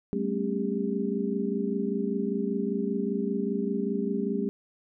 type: tone cluster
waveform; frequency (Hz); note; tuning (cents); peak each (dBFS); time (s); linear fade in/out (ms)
sine; 193.3 / 218.4 / 250.8 / 275.9 / 400.5; G3 / A3 / B3 / C#4 / G4; -24 / -13 / +27 / -8 / +37; -31 / -31 / -38 / -34 / -31; 0.13-4.49; 0
effects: none